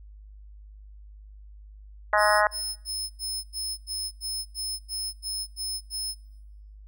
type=harmonic tone; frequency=210 Hz; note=G#3; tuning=19 cents sharp; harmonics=3 / 4 / 5 / 6 / 7 / 8 / 9; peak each=-24 / -25 / -26 / -27 / -27 / -28 / -29 dBFS; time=2.13-2.47 s; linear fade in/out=2 ms
type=tone bursts; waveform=25% pulse; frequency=5200 Hz; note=E8; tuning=24 cents flat; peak=-25 dBFS; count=12; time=2.17-6.149 s; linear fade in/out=50 ms; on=250 ms; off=89 ms
effects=noise-tail reverb RT60 0.9 s tail -24 dB re dry + added 51 Hz sine -44 dBFS peak until 6.87 s